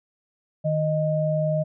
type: tone pair together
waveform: sine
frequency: 155.13 / 621 Hz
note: D#3 / D#5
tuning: -5 / -3 cents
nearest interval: 2 octaves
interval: 2402 cents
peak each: -23 dBFS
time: 0.64-1.64 s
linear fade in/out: 20 ms
effects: none